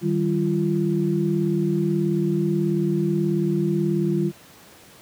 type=tone cluster; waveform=sine; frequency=155.1 / 193.5 / 343.7 Hz; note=D#3 / G3 / F4; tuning=-5 / -22 / -28 cents; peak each=-23 dBFS; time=0.01-4.32 s; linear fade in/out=50 ms; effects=pink hiss -48 dBFS RMS until 5.01 s + high-pass 100 Hz 12 dB/octave